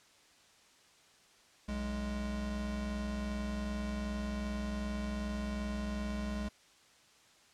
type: tone pair together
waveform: square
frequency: 61.7 / 207.7 Hz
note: B1 / G#3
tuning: -1 / 0 cents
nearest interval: octave + major sixth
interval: 2101 cents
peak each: -39 / -38 dBFS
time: 1.68-6.49 s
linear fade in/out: 10 ms
effects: white hiss -63 dBFS RMS until 7.53 s + low-pass 7000 Hz 12 dB/octave